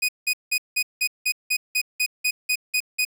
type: tone bursts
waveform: sawtooth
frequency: 2489 Hz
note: D#7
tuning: in tune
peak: -16 dBFS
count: 13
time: 0.02-3.051 s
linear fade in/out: 10 ms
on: 67 ms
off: 180 ms
effects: 9-bit